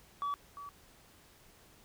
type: tone with echo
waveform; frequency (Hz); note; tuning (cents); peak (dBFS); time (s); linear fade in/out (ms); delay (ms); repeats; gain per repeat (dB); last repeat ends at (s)
sine; 1143; D6; -47; -30; 0.22-0.34; 0; 350; 1; -13; 0.69
effects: tanh soft clip ceiling -31 dBFS + pink hiss -61 dBFS RMS until 1.84 s